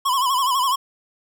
square tone with vibrato, 1046.5 Hz, C6, in tune, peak -18 dBFS, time 0.05-0.76 s, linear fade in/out 10 ms, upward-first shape sine, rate 12 Hz, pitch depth 110 cents each way, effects none

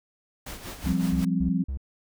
pink noise with tremolo, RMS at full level -37 dBFS, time 0.46-1.25 s, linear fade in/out 5 ms, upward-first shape sine, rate 5.4 Hz, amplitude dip 60%
triangle tone bursts, 67.1 Hz, C2, 44 cents sharp, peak -26 dBFS, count 4, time 0.84-1.774 s, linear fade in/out 5 ms, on 91 ms, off 190 ms
sine chord, F suspended second, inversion none, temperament equal, 174.61 / 196 / 261.6 Hz, F3 / G3 / C4, 0 / 0 / 0 cents, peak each -25 / -27 / -28 dBFS, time 0.86-1.64 s, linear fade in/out 5 ms
effects none

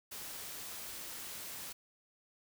white noise, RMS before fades -45 dBFS, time 0.11-1.73 s, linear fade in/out 10 ms, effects none

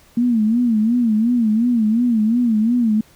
sine tone with vibrato, 229 Hz, A#3, 31 cents flat, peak -13 dBFS, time 0.17-3.01 s, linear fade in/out 5 ms, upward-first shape sine, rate 2.8 Hz, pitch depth 130 cents each way, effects pink hiss -51 dBFS RMS until 3.15 s

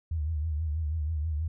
sine tone with vibrato, 77.78 Hz, D#2, in tune, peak -27 dBFS, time 0.11-1.48 s, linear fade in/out 5 ms, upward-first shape triangle, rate 6.2 Hz, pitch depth 120 cents each way, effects none

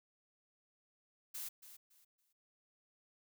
blue noise with echo, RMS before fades -44 dBFS, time 1.34-1.49 s, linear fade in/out 10 ms, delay 280 ms, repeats 3, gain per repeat -12 dB, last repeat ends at 2.33 s, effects none

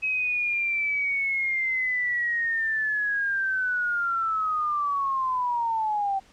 sine linear sweep, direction down, 2555 to 768 Hz, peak -23 dBFS, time 0.02-6.2 s, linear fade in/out 20 ms, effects pink hiss -56 dBFS RMS until 6.32 s + low-pass 7000 Hz 12 dB/octave

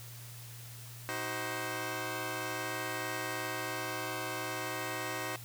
10% pulse chord, C diminished, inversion first, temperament just, 314 / 376.7 / 523.3 Hz, Eb4 / Gb4 / C5, +16 / +31 / 0 cents, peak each -32 dBFS, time 1.09-5.36 s, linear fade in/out 0 ms, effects added 118 Hz sine -47 dBFS peak until 5.44 s + white hiss -51 dBFS RMS until 5.44 s

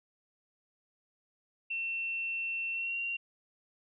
sine tone with pitch glide, 2700 to 2758 Hz, E7 to F7, +41 to -22 cents, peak -32 dBFS, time 1.7-3.17 s, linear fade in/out 10 ms, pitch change +37 cents, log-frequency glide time 2.72-2.98 s, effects none

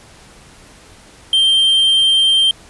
triangle tone, 3155 Hz, G7, 10 cents sharp, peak -8 dBFS, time 1.33-2.51 s, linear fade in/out 2 ms, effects pink hiss -43 dBFS RMS until 2.69 s + resampled to 24000 Hz

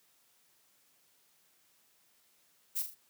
violet noise with echo, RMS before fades -33 dBFS, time 2.75-2.83 s, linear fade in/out 20 ms, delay 41 ms, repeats 3, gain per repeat -7 dB, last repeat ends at 2.953 s, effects white hiss -69 dBFS RMS until 3.09 s + high-pass 100 Hz 12 dB/octave

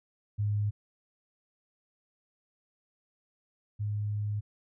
sine tone pair in turn, 103.83 / 104.29 Hz, G#2 / G#2, 0 / +8 cents, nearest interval unison, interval 8 cents, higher second, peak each -26 / -29 dBFS, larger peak first, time 0.38-0.71 / 3.79-4.41 s, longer second, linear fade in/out 20 ms, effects none

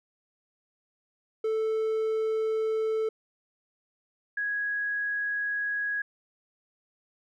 triangle / sine tone pair in turn, 440 / 1661.2 Hz, A4 / G#6, 0 / 0 cents, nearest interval octave + major seventh, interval 2300 cents, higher second, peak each -23 / -27 dBFS, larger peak first, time 1.44-3.09 / 4.37-6.02 s, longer neither, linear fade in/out 5 ms, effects none

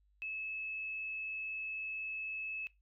sine tone, 2598 Hz, E7, 26 cents flat, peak -38 dBFS, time 0.22-2.67 s, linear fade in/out 0 ms, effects noise-tail reverb RT60 0.2 s tail -19 dB re dry + added 50 Hz sine -68 dBFS peak until 2.81 s

